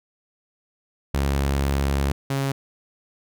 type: tone pair in turn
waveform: sawtooth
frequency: 69.3 / 136.93 Hz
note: C#2 / C#3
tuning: 0 / -21 cents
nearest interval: octave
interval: 1179 cents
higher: second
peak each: -16 / -18 dBFS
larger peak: first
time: 1.14-2.12 / 2.3-2.52 s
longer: first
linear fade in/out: 5 ms
effects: none